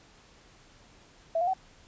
sine tone with pitch steps, 659.3 / 706.6 / 757.3 Hz, E5 / F5 / F#5, 0 / +20 / +40 cents, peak -24 dBFS, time 1.35-1.536 s, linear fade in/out 5 ms, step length 62 ms, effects pink hiss -57 dBFS RMS until 1.87 s + resampled to 16000 Hz

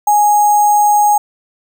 sine tone with sample-and-hold, 830.6 Hz, G#5, in tune, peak -7 dBFS, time 0.07-1.18 s, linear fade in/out 5 ms, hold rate 7350 Hz, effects none

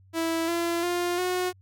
sawtooth tone with pitch steps, 328.8 / 340 / 351.6 / 363.6 Hz, E4 / F4 / F4 / F#4, -4 / -46 / +12 / -30 cents, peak -21 dBFS, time 0.13-1.53 s, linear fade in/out 50 ms, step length 350 ms, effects added 95 Hz sine -53 dBFS peak until 1.61 s

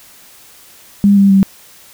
sine tone with pitch steps, 201.4 / 197.71 / 194.09 Hz, G3 / G3 / G3, +47 / +15 / -17 cents, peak -5 dBFS, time 1.04-1.43 s, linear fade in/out 0 ms, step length 130 ms, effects white hiss -42 dBFS RMS until 1.93 s

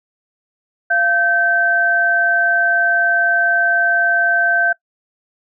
sine tone pair together, 690 / 1549 Hz, F5 / G6, -21 / -21 cents, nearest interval octave + major second, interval 1400 cents, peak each -19 / -13 dBFS, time 0.9-4.73 s, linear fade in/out 10 ms, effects noise-tail reverb RT60 0.1 s tail -21 dB re dry

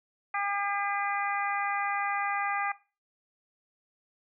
harmonic tone, 402.8 Hz, G4, 47 cents sharp, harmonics 2 / 3 / 4 / 5 / 6, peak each -32 / -33 / -37 / -35 / -38 dBFS, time 0.34-2.72 s, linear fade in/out 5 ms, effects noise-tail reverb RT60 0.3 s tail -17 dB re dry

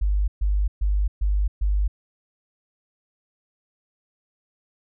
sine tone bursts, 50.1 Hz, G1, 38 cents sharp, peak -18 dBFS, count 5, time 0.01-1.88 s, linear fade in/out 10 ms, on 270 ms, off 130 ms, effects none

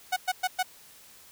sawtooth tone bursts, 740 Hz, F#5, in tune, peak -20 dBFS, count 4, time 0.12-0.63 s, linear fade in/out 10 ms, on 45 ms, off 110 ms, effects white hiss -53 dBFS RMS until 1.31 s

